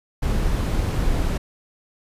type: noise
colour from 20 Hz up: brown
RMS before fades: -21 dBFS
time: 0.22-1.38 s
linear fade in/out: 10 ms
effects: resampled to 32000 Hz